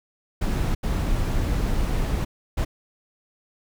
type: noise bursts at uneven times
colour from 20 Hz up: brown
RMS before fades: -23 dBFS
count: 3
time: 0.41-0.75 / 0.83-2.25 / 2.57-2.65 s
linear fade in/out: 10 ms
effects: none